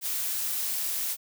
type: noise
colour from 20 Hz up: blue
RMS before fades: -30 dBFS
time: 0.01-1.17 s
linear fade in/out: 50 ms
effects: none